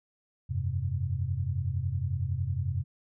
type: chord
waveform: sine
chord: F suspended second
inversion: none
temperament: just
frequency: 87.31 / 98.22 / 130.96 Hz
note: F2 / G2 / C3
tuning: 0 / +4 / +2 cents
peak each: -32 dBFS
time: 0.49-2.84 s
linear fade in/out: 20 ms
effects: none